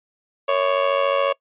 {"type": "tone with amplitude modulation", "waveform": "30% pulse", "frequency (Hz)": 556, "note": "C#5", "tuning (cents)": 5, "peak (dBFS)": -11, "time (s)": [0.48, 1.33], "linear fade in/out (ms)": 10, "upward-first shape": "sine", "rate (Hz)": 94.1, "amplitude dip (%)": 75, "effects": ["noise-tail reverb RT60 0.1 s tail -23 dB re dry", "resampled to 8000 Hz"]}